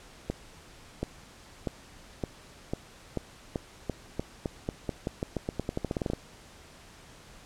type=accelerating click train; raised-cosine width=2 ms; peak=-16 dBFS; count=26; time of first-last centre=0.3-6.134 s; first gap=730 ms; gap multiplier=0.88; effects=pink hiss -52 dBFS RMS until 7.45 s + low-pass 9000 Hz 12 dB/octave

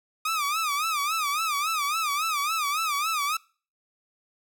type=tone with vibrato; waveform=sawtooth; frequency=1224 Hz; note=D#6; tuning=29 cents flat; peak=-21 dBFS; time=0.25-3.37 s; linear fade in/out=5 ms; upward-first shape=sine; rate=3.6 Hz; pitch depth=140 cents each way; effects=noise-tail reverb RT60 0.4 s tail -24 dB re dry

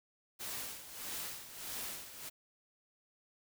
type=noise with tremolo; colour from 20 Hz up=white; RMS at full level=-41 dBFS; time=0.39-2.3 s; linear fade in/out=20 ms; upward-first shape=sine; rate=1.6 Hz; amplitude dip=70%; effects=none

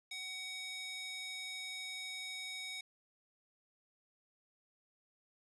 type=tone with high-pass filter; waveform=square; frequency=752 Hz; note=F#5; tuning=28 cents sharp; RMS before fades=-44 dBFS; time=0.11-2.81 s; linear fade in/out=5 ms; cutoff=2900 Hz; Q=5.2; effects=resampled to 24000 Hz

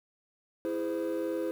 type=chord; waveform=triangle; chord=E augmented; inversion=none; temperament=just; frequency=329.6 / 412 / 515 Hz; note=E4 / G#4 / B#4; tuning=0 / -14 / -28 cents; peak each=-30 / -34 / -31 dBFS; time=0.65-1.51 s; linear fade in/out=0 ms; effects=tanh soft clip ceiling -23 dBFS + 9-bit

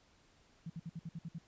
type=tone bursts; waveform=sine; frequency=164.81 Hz; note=E3; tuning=in tune; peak=-40 dBFS; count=8; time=0.66-1.385 s; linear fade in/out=5 ms; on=39 ms; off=59 ms; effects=pink hiss -68 dBFS RMS until 1.47 s + resampled to 16000 Hz

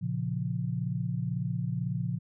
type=chord; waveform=sine; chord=Bb minor; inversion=none; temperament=equal; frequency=116.54 / 138.59 / 174.61 Hz; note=Bb2 / Db3 / F3; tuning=0 / 0 / 0 cents; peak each=-33 dBFS; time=0.01-2.19 s; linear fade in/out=20 ms; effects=none

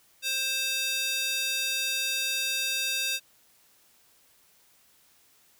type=tone with high-pass filter; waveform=square; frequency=527 Hz; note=C5; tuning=12 cents sharp; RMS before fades=-29 dBFS; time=0.22-3.2 s; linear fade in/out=50 ms; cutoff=3100 Hz; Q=1.6; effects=white hiss -62 dBFS RMS until 5.59 s

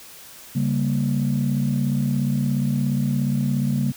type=chord; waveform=sine; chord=G diminished; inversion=second; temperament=equal with one note detuned; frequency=138.99 / 196 / 233.1 Hz; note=Db3 / G3 / Bb3; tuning=+5 / 0 / 0 cents; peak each=-21 / -24 / -23 dBFS; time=0.55-3.92 s; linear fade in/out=10 ms; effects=tanh soft clip ceiling -12 dBFS + white hiss -43 dBFS RMS until 3.96 s

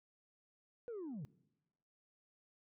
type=linear sweep; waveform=sine; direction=down; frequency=493.9 to 123.47 Hz; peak=-40 dBFS; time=0.88-1.25 s; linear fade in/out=0 ms; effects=noise-tail reverb RT60 1.0 s tail -24 dB re dry + tanh soft clip ceiling -41 dBFS

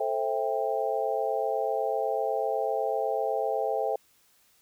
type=chord; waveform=sine; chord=A minor seventh; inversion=none; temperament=just; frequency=440 / 528 / 660 / 792 Hz; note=A4 / C5 / E5 / G5; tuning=0 / +16 / +2 / +18 cents; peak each=-31 dBFS; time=0-3.96 s; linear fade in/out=5 ms; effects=white hiss -64 dBFS RMS until 4.61 s

